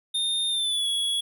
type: tone with pitch glide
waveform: square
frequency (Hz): 3644 to 3361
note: A#7 to G#7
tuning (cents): -40 to +20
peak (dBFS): -24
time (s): 0.14-1.21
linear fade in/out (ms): 10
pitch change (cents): -140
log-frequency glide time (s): 0.49-0.88
effects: none